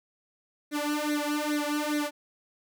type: tone with flanger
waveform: sawtooth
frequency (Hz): 296.8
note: D4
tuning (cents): +18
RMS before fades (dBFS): -29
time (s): 0.71-2.11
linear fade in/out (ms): 50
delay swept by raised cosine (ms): 0.49 to 2.69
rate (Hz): 2.4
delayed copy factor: +1
effects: none